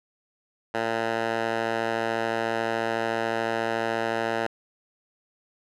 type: tone with band-pass filter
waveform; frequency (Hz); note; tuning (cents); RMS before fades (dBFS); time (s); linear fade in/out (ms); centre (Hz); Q
10% pulse; 113.9; A#2; -40; -27; 0.74-4.47; 5; 1100; 0.9
effects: none